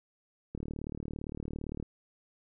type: click train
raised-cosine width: 3 ms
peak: -25 dBFS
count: 49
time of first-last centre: 0.55-1.827 s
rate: 37.6 Hz
effects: none